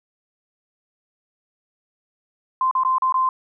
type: tone with dropouts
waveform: sine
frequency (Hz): 1039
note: C6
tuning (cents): -12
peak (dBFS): -16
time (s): 2.61-3.29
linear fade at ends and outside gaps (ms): 2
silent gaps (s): 2.712-2.751 / 2.835-2.849 / 2.983-3.021 / 3.124-3.142
effects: none